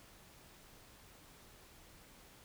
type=silence; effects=pink hiss -60 dBFS RMS until 2.44 s